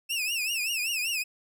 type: tone with vibrato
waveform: sawtooth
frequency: 2637 Hz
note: E7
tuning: in tune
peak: -24 dBFS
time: 0.09-1.24 s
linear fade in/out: 20 ms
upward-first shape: triangle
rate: 5.2 Hz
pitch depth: 170 cents each way
effects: none

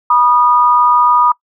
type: tone pair together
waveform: sine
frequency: 974.7 / 1228 Hz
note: B5 / D#6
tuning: -23 / -23 cents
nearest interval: major third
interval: 400 cents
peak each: -10 dBFS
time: 0.1-1.32 s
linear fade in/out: 5 ms
effects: noise-tail reverb RT60 0.1 s tail -23 dB re dry

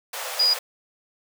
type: high-pass noise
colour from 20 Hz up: pink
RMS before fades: -32 dBFS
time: 0.13-0.59 s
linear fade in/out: 5 ms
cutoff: 470 Hz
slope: 96 dB/octave
type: tone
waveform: sine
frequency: 4906 Hz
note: D#8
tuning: 25 cents flat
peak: -16 dBFS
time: 0.39-0.54 s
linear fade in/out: 10 ms
effects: none

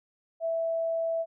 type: tone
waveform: sine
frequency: 659 Hz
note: E5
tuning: 1 cent flat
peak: -26 dBFS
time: 0.4-1.26 s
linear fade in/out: 50 ms
effects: none

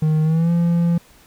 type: tone with pitch glide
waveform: triangle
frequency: 155.56 to 170.62 Hz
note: D#3 to F3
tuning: 0 to -40 cents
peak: -12 dBFS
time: 0.02-0.98 s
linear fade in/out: 5 ms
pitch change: +160 cents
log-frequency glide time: 0.23-0.51 s
effects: pink hiss -50 dBFS RMS until 1.26 s

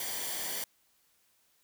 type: noise with comb filter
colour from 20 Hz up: white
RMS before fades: -36 dBFS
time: 0-0.64 s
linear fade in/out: 2 ms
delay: 0.76 ms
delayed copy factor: -0.6
effects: white hiss -70 dBFS RMS until 1.63 s

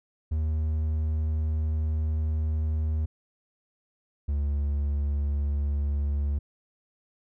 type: tone pair in turn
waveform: triangle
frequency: 77.78 / 71.8 Hz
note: D#2 / D2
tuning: 0 / -39 cents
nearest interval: minor second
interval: 139 cents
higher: first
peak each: -22 dBFS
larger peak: neither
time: 0.31-3.06 / 4.28-6.39 s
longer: first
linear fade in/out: 10 ms
effects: none

